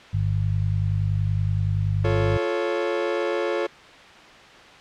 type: harmonic tone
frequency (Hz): 50.6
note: G#1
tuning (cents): -44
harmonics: 1 / 2 / 3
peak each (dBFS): -30 / -21 / -28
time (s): 0.13-2.38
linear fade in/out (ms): 10
type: chord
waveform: 40% pulse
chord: F augmented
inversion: none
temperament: equal with one note detuned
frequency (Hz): 349.2 / 436.7 / 554.4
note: F4 / A4 / C#5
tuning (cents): 0 / -13 / 0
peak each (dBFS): -26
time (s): 2.04-3.67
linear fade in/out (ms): 10
effects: white hiss -45 dBFS RMS until 4.8 s + low-pass 3000 Hz 12 dB/octave